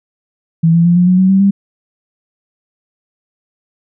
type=tone with pitch steps; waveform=sine; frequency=164.3 / 168.72 / 173.27 / 177.93 / 182.72 / 187.64 / 192.7 / 197.89 Hz; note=E3 / E3 / F3 / F3 / F#3 / F#3 / G3 / G3; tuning=-5 / +41 / -13 / +33 / -21 / +25 / -29 / +17 cents; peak=-6 dBFS; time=0.63-1.51 s; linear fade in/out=10 ms; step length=110 ms; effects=none